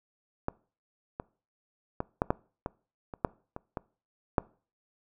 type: clicks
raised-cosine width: 1 ms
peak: -15 / -20 / -16 / -11 / -10 / -18 / -25 / -10 / -24 / -19 / -8 dBFS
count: 11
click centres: 0.484 / 1.199 / 2.004 / 2.219 / 2.305 / 2.661 / 3.138 / 3.248 / 3.564 / 3.772 / 4.382 s
effects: noise-tail reverb RT60 0.4 s tail -23 dB re dry